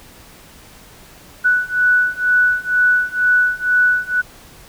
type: beating tone pair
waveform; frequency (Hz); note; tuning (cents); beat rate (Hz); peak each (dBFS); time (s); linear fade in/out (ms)
sine; 1480 / 1482.1; F#6 / F#6; 0 / +2; 2.1; -16 / -15; 1.44-4.22; 20
effects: pink hiss -43 dBFS RMS until 4.68 s